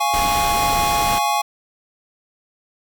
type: chord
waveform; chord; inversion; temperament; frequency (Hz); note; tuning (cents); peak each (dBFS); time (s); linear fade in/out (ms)
square; Db major; first; equal; 698.5 / 830.6 / 1108.7; F5 / Ab5 / Db6; 0 / 0 / 0; -25 / -20 / -23; 0-1.42; 10
type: noise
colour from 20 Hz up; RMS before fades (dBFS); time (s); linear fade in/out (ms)
pink; -25; 0.13-1.19; 10
effects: none